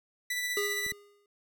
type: tone with tremolo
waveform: sawtooth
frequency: 1975.5 Hz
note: B6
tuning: in tune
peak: -26 dBFS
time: 0.3-0.92 s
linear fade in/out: 5 ms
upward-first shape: sine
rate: 15 Hz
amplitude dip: 30%
type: tone with exponential decay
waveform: square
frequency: 408.3 Hz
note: G#4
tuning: 29 cents flat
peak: -29 dBFS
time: 0.57-1.26 s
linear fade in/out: 2 ms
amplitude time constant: 150 ms
type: clicks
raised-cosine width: 3 ms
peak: -34 dBFS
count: 2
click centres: 0.864 / 0.921 s
effects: none